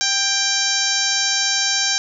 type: harmonic tone with a mistuned harmonic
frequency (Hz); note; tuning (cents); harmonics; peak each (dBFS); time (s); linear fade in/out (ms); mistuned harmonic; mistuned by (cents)
786; G5; +4; 1 / 2 / 3 / 4 / 5 / 6 / 7 / 8 / 9; -31 / -25 / -29 / -29 / -24 / -27 / -22 / -23 / -30; 0.01-1.98; 0; 2; +19
effects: none